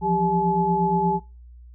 sine tone cluster, 169.5 / 178 / 396.5 / 857 Hz, E3 / F3 / G4 / A5, +49 / +33 / +20 / -46 cents, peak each -27 / -24 / -26 / -21 dBFS, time 0.01-1.2 s, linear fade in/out 50 ms, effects noise-tail reverb RT60 0.3 s tail -25 dB re dry + added 60 Hz sine -42 dBFS peak until 1.74 s

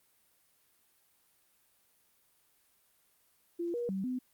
sine tone with pitch steps, 342.9 / 478 / 192.2 / 253.4 Hz, F4 / A#4 / G3 / B3, -32 / +43 / -34 / +45 cents, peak -32 dBFS, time 3.59-4.19 s, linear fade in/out 10 ms, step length 150 ms, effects white hiss -70 dBFS RMS until 4.33 s + Opus 32 kbps

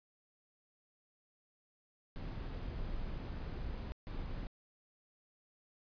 brown noise bursts at uneven times, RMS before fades -41 dBFS, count 2, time 2.16-3.92 / 4.07-4.47 s, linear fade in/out 0 ms, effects resampled to 11025 Hz

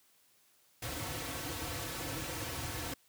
pink noise with comb filter, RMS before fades -39 dBFS, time 0.82-2.94 s, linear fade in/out 5 ms, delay 4.9 ms, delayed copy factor -0.85, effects white hiss -68 dBFS RMS until 3.08 s + high-pass 60 Hz 12 dB/octave

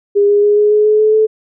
sine tone with pitch steps, 406.1 / 410.1 / 414.2 / 418.2 / 422.4 / 426.5 / 430.7 / 435 Hz, G#4 / G#4 / G#4 / G#4 / G#4 / G#4 / A4 / A4, -39 / -22 / -5 / +12 / +29 / +46 / -37 / -20 cents, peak -7 dBFS, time 0.15-1.27 s, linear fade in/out 20 ms, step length 140 ms, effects none

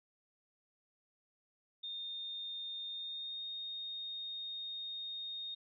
sine tone with pitch glide, 3649 to 3700 Hz, A#7 to A#7, -38 to -14 cents, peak -40 dBFS, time 1.83-5.55 s, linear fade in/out 10 ms, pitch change +24 cents, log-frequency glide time 2.88-3.44 s, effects none

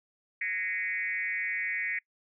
sine tone with frequency modulation, 2047 Hz, C7, 38 cents flat, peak -29 dBFS, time 0.41-1.99 s, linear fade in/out 5 ms, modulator 190 Hz, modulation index 1.4, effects noise-tail reverb RT60 0.1 s tail -24 dB re dry

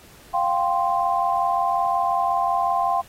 sine chord, F suspended second, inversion none, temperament equal, 698.5 / 784 / 1046.5 Hz, F5 / G5 / C6, 0 / 0 / 0 cents, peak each -23 dBFS, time 0.33-3.02 s, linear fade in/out 20 ms, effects pink hiss -49 dBFS RMS until 3.08 s + AAC 48 kbps

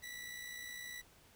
sawtooth tone with amplitude modulation, 1962 Hz, B6, 12 cents flat, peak -39 dBFS, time 0.02-1.02 s, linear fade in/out 20 ms, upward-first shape sine, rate 59.8 Hz, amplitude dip 55%, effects pink hiss -64 dBFS RMS until 1.35 s

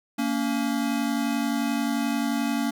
square tone pair together, 230 / 281.4 Hz, A#3 / C#4, -23 / +26 cents, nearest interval minor third, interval 349 cents, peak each -27 dBFS, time 0.18-2.71 s, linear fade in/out 10 ms, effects none

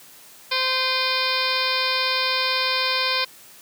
harmonic tone with a mistuned harmonic, 518 Hz, C5, 17 cents flat, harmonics 1 / 2 / 3 / 4 / 5 / 6 / 7 / 8 / 9 / 10, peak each -31 / -27 / -30 / -31 / -27 / -31 / -29 / -28 / -29 / -31 dBFS, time 0.51-3.25 s, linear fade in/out 10 ms, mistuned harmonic 5, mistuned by -94 cents, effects white hiss -47 dBFS RMS until 3.61 s + high-pass 100 Hz 12 dB/octave

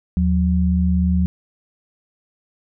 sine tone pair together, 77.78 / 181.19 Hz, D#2 / F#3, 0 / -36 cents, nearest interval octave + minor third, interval 1464 cents, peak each -17 dBFS, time 0.17-1.26 s, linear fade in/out 0 ms, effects none

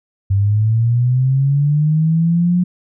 sine linear sweep, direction up, 96.5 to 180.4 Hz, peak -11 dBFS, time 0.3-2.64 s, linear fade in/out 10 ms, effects none

